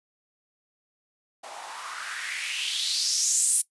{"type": "noise with band-pass filter sweep", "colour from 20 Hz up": "blue", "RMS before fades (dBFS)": -28, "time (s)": [1.43, 3.62], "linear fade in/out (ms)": 10, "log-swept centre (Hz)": [670, 9700], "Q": 3.9, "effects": ["noise-tail reverb RT60 0.1 s tail -18 dB re dry", "resampled to 24000 Hz"]}